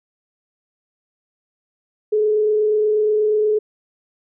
sine tone with frequency modulation, 426 Hz, G#4, 44 cents sharp, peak -14 dBFS, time 2.12-3.59 s, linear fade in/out 10 ms, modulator 28.3 Hz, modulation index 0.26, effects none

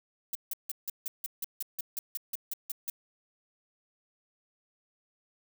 violet noise bursts, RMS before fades -34 dBFS, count 15, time 0.33-2.9 s, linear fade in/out 2 ms, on 22 ms, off 160 ms, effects none

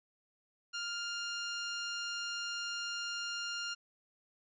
15% pulse tone, 1402 Hz, F6, 6 cents sharp, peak -30 dBFS, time 0.73-3.75 s, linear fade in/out 20 ms, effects resampled to 16000 Hz

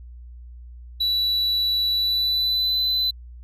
triangle tone with pitch glide, 3942 to 4016 Hz, B7 to B7, -4 to +28 cents, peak -18 dBFS, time 1-3.11 s, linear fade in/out 10 ms, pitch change +32 cents, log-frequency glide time 1.91-2.8 s, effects added 60 Hz sine -38 dBFS peak until 3.43 s

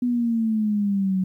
sine exponential sweep, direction down, 247.8 to 185 Hz, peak -19 dBFS, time 0.02-1.24 s, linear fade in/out 5 ms, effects 10-bit

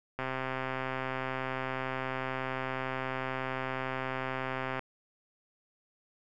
click train, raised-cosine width 0.5 ms, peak -19 dBFS, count 604, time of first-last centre 0.19-4.793 s, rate 131 Hz, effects none

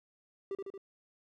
triangle tone with echo, 392 Hz, G4, in tune, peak -32 dBFS, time 0.51-0.55 s, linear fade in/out 2 ms, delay 76 ms, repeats 3, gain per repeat -3 dB, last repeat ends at 0.778 s, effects none

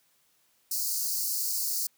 white high-pass noise, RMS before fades -30 dBFS, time 0.71-1.87 s, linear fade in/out 5 ms, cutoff 4300 Hz, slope 96 dB/octave, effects white hiss -68 dBFS RMS until 1.97 s + high-pass 80 Hz 12 dB/octave

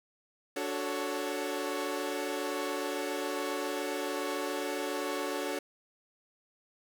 sawtooth chord, D major seventh, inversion none, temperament equal with one note detuned, 290.8 / 370 / 440 / 554.4 Hz, D4 / F#4 / A4 / C#5, -17 / 0 / 0 / 0 cents, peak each -34 dBFS, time 0.56-5.59 s, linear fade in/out 5 ms, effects none

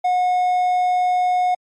triangle tone, 726 Hz, F#5, 33 cents flat, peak -13 dBFS, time 0.04-1.55 s, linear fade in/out 10 ms, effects MP3 48 kbps

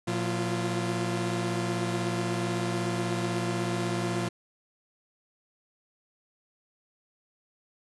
sawtooth tone cluster, 117.3 / 179.8 / 343.4 Hz, A#2 / F#3 / F4, +11 / -49 / -29 cents, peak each -28 dBFS, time 0.07-4.29 s, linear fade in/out 10 ms, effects resampled to 24000 Hz

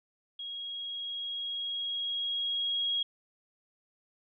sine tone with level ramp, 3293 Hz, G#7, 15 cents flat, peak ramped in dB -37 to -27 dBFS, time 0.39-3.03 s, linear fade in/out 5 ms, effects none

